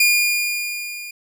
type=tone with level ramp; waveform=sawtooth; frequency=2424 Hz; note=D#7; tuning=46 cents flat; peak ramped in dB=-8 to -28 dBFS; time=0-1.11 s; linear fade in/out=5 ms; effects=none